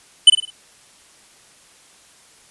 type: tone with echo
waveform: square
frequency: 3002 Hz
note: F#7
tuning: 24 cents sharp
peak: -3 dBFS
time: 0.27-0.3 s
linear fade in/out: 5 ms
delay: 51 ms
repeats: 4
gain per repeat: -8 dB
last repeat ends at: 0.504 s
effects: white hiss -50 dBFS RMS until 2.5 s + resampled to 24000 Hz